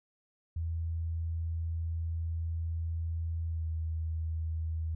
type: tone with pitch glide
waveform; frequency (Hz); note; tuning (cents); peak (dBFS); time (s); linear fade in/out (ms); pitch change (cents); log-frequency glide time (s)
sine; 82.4 to 80.56; E2 to E2; 0 to -39; -31; 0.56-4.95; 5; -39; 3.48-3.66
effects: none